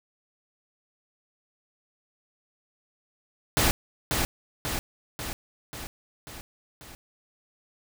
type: noise with echo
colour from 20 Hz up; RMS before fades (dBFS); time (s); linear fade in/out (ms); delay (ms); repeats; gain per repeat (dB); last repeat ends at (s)
pink; -22; 3.57-3.71; 0; 540; 6; -4; 6.95
effects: none